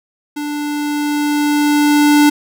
square tone with level ramp, 294.3 Hz, D4, 4 cents sharp, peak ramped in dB -21 to -7 dBFS, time 0.36-2.3 s, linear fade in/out 10 ms, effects none

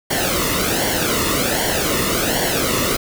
pink noise with flanger, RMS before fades -19 dBFS, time 0.1-2.97 s, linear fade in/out 10 ms, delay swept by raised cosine 0.79 to 1.29 ms, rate 1.3 Hz, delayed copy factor -0.7, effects none

